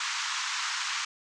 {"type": "band-pass noise", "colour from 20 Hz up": "pink", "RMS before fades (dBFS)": -32, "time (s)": [0, 1.05], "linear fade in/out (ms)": 5, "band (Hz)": [980, 7300], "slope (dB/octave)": 48, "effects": []}